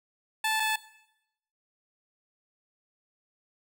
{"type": "tone pair in turn", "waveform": "15% pulse", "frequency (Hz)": [875, 871.5], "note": ["A5", "A5"], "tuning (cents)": [-10, -17], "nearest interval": "unison", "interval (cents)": 7, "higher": "first", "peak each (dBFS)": -19, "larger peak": "neither", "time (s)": [[0.44, 0.6], [0.6, 0.76]], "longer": "neither", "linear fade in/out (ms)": 5, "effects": ["noise-tail reverb RT60 0.8 s tail -17 dB re dry"]}